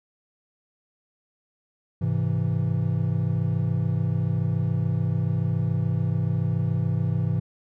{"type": "chord", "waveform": "triangle", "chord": "Ab augmented", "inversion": "none", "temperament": "equal", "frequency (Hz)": [103.83, 130.81, 164.81], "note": ["Ab2", "C3", "E3"], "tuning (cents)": [0, 0, 0], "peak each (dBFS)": -24, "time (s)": [2.01, 7.4], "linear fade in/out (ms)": 10, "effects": []}